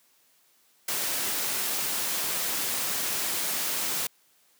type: noise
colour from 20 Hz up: white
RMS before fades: -29 dBFS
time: 0.88-4.07 s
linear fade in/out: 5 ms
effects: white hiss -64 dBFS RMS until 4.59 s + high-pass 150 Hz 12 dB/octave